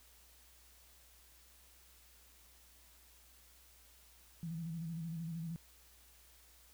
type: tone with vibrato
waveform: sine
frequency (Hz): 164.81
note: E3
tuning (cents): 0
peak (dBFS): -39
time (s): 4.43-5.56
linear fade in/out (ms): 0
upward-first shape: square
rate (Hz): 13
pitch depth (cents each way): 49
effects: added 60 Hz sine -66 dBFS peak until 6.73 s + white hiss -64 dBFS RMS until 6.73 s